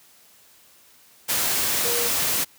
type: tone in noise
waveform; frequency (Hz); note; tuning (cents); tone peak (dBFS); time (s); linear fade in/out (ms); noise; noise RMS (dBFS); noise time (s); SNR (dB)
sine; 476.9; A#4; +39; -28; 1.84-2.09; 20; white; -23; 1.28-2.45; -8
effects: white hiss -54 dBFS RMS until 2.58 s + high-pass 60 Hz 12 dB/octave